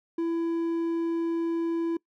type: tone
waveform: triangle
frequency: 333.5 Hz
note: E4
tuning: 20 cents sharp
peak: -23 dBFS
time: 0.18-1.97 s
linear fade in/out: 5 ms
effects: noise-tail reverb RT60 0.1 s tail -23 dB re dry